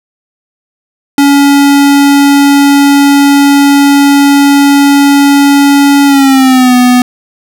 square tone with pitch glide, 282 to 248.3 Hz, C#4 to B3, +30 to +9 cents, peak -3 dBFS, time 1.18-7.02 s, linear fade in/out 2 ms, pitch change -221 cents, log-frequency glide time 6.06-6.75 s, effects none

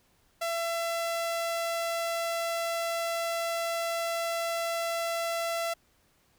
sawtooth tone, 672 Hz, E5, 33 cents sharp, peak -25 dBFS, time 0.41-5.74 s, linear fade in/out 10 ms, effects pink hiss -67 dBFS RMS until 6.38 s

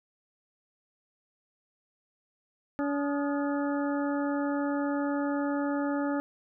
harmonic tone with a mistuned harmonic, 285.4 Hz, D4, 49 cents flat, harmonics 1 / 2 / 3 / 4 / 5 / 6, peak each -28 / -34 / -38 / -40 / -42 / -44 dBFS, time 2.79-6.2 s, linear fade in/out 0 ms, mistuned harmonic 4, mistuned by +140 cents, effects none

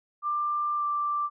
sine tone with pitch glide, 1187 to 1176.1 Hz, D6 to D6, +18 to +2 cents, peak -25 dBFS, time 0.22-1.3 s, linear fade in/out 50 ms, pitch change -16 cents, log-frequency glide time 0.76-0.84 s, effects none

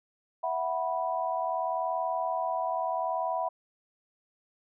sine chord, E suspended second, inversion none, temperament equal with one note detuned, 659.3 / 740 / 983.2 Hz, E5 / F#5 / B5, 0 / 0 / -8 cents, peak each -32 dBFS, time 0.43-3.49 s, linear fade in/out 10 ms, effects none

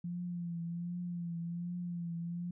sine tone with vibrato, 172.6 Hz, F3, 20 cents flat, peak -36 dBFS, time 0.04-2.51 s, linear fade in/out 5 ms, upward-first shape triangle, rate 1.3 Hz, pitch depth 49 cents each way, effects none

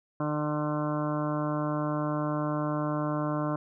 harmonic tone, 150 Hz, D3, 37 cents sharp, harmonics 1 / 2 / 3 / 4 / 5 / 6 / 7 / 8 / 9 / 10, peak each -32 / -31 / -43 / -34 / -42 / -45 / -36 / -43 / -41 / -48 dBFS, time 0.2-3.56 s, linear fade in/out 2 ms, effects none

